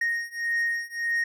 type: beating tone pair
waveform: triangle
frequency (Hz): 1862 / 1863.7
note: A#6 / A#6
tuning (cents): -2 / -1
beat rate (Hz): 1.7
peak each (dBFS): -27 / -26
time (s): 0.01-1.24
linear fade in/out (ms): 5
effects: none